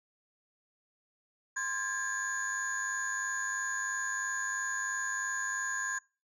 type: tone cluster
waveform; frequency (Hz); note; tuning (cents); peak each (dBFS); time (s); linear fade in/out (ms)
sine; 1043 / 1618 / 1721 / 6790; C6 / G#6 / A6 / G#8; -6 / -46 / -39 / +37; -40 / -33 / -38 / -37; 1.56-5.99; 10
effects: noise-tail reverb RT60 0.3 s tail -24 dB re dry + tanh soft clip ceiling -26 dBFS